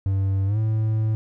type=tone with pitch glide; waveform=triangle; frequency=97 to 109.51 Hz; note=G2 to A2; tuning=-18 to -8 cents; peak=-17 dBFS; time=0.06-1.15 s; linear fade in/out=0 ms; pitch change=+210 cents; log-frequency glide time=0.46-0.58 s; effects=none